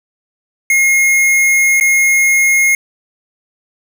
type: tone with dropouts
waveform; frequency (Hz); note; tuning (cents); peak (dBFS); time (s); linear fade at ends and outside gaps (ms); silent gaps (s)
square; 2150; C7; +47; -9; 0.7-2.75; 2; 1.8-1.809
effects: none